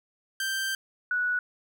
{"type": "tone pair in turn", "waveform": ["sawtooth", "sine"], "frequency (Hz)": [1568, 1471.5], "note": ["G6", "F#6"], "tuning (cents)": [0, -10], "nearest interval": "minor second", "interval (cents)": 110, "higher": "first", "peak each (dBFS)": -24, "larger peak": "neither", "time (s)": [[0.4, 0.75], [1.11, 1.39]], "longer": "first", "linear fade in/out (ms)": 2, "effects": ["11-bit"]}